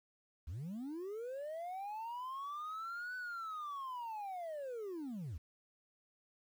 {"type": "linear two-way sweep", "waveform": "sine", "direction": "up then down", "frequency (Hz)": [65.41, 1508, 65.41], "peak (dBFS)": -38, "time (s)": [0.47, 5.38], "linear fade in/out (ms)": 10, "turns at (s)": 3.16, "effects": ["tanh soft clip ceiling -40 dBFS", "11-bit"]}